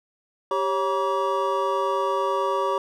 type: tone cluster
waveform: triangle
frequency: 392.7 / 551 / 955 / 1149 Hz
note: G4 / C#5 / A#5 / D6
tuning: +3 / -11 / +42 / -38 cents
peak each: -25 dBFS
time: 0.51-2.78 s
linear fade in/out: 2 ms
effects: none